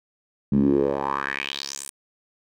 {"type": "tone with band-pass filter sweep", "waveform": "10% pulse", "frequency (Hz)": 69.3, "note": "C#2", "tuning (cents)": 0, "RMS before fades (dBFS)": -24, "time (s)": [0.52, 1.9], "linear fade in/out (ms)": 5, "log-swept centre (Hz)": [180, 10000], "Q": 4.1, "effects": []}